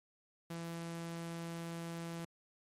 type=tone; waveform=sawtooth; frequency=167.7 Hz; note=E3; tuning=30 cents sharp; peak=-37 dBFS; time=0.5-2.25 s; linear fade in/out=5 ms; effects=MP3 64 kbps